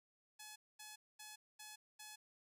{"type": "tone bursts", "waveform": "5% pulse", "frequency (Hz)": 852, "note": "G#5", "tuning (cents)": 44, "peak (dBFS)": -40, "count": 5, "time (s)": [0.39, 2.16], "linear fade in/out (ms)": 10, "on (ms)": 170, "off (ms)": 230, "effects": []}